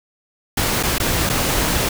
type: noise with dropouts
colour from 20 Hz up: pink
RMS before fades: -19 dBFS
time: 0.57-1.89 s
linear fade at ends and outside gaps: 5 ms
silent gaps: 0.829-0.833 / 0.983-0.999 / 1.293-1.297 s
effects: none

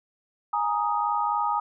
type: chord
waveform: sine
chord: Ab suspended second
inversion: none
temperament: just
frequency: 830.6 / 934.4 / 1245.9 Hz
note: Ab5 / Bb5 / Eb6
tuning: 0 / +4 / +2 cents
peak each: -27 dBFS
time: 0.53-1.6 s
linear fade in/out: 5 ms
effects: none

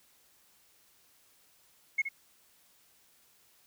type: tone with echo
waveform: sine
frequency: 2172 Hz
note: C#7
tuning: 36 cents flat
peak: -23 dBFS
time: 1.98-2.02 s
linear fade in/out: 10 ms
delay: 70 ms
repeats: 1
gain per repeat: -9 dB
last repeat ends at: 2.09 s
effects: tanh soft clip ceiling -21 dBFS + white hiss -65 dBFS RMS until 3.66 s

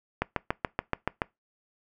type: click train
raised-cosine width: 0.5 ms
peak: -10 dBFS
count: 8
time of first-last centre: 0.22-1.219 s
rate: 7.01 Hz
effects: noise-tail reverb RT60 0.2 s tail -23 dB re dry

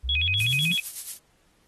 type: exponential sweep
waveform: sine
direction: up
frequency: 59.2 to 182.7 Hz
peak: -27 dBFS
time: 0.03-0.74 s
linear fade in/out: 20 ms
type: tone with vibrato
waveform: sine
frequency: 2900 Hz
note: F#7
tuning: 35 cents flat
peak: -22 dBFS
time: 0.09-0.8 s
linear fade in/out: 2 ms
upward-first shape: square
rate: 8 Hz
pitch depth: 250 cents each way
type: noise with tremolo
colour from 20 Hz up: violet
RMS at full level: -29 dBFS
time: 0.39-1.18 s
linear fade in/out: 10 ms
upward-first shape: sine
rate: 8.8 Hz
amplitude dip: 65%
effects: pink hiss -65 dBFS RMS until 1.67 s + AAC 32 kbps

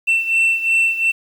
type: beating tone pair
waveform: sine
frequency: 2687 / 2689.8 Hz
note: E7 / E7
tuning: +33 / +34 cents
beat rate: 2.8 Hz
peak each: -13 / -17 dBFS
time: 0.07-1.12 s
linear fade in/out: 20 ms
effects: tanh soft clip ceiling -11 dBFS + 7-bit

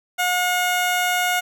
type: tone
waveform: 15% pulse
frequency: 720 Hz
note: F#5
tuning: 47 cents flat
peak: -12 dBFS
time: 0.18-1.41 s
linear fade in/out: 20 ms
effects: none

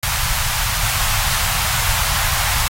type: band-stop noise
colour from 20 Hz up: pink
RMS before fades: -19 dBFS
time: 0.03-2.68 s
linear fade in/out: 2 ms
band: 130 to 790 Hz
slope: 24 dB/octave
effects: AAC 48 kbps

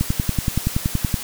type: click train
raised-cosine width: 5 ms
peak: -6 dBFS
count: 13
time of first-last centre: 0.01-1.142 s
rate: 10.6 Hz
effects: white hiss -31 dBFS RMS until 1.23 s

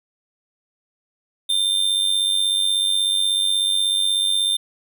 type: tone with amplitude modulation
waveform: square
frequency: 3600 Hz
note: A7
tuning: 39 cents sharp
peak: -15 dBFS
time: 1.49-4.57 s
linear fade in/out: 10 ms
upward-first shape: sine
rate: 96.4 Hz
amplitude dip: 65%
effects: none

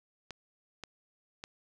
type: clicks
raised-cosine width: 0.2 ms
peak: -24 dBFS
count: 3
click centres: 0.307 / 0.837 / 1.439 s
effects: none

